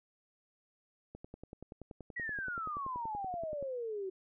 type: click train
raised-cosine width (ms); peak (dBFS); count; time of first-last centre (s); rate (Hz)
2; -33; 27; 1.15-3.626; 10.5
type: exponential sweep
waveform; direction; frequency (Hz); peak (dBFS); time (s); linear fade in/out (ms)
sine; down; 1956 to 369.7; -36; 2.16-4.1; 10
effects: none